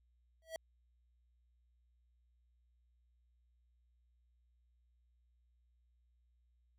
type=tone with exponential growth; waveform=square; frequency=649 Hz; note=E5; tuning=27 cents flat; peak=-38 dBFS; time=0.42-0.56 s; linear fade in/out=1 ms; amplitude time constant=30 ms; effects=added 60 Hz sine -70 dBFS peak until 6.78 s